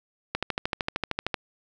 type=click train; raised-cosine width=0.3 ms; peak=-10 dBFS; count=14; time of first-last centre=0.35-1.342 s; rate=13.1 Hz; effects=none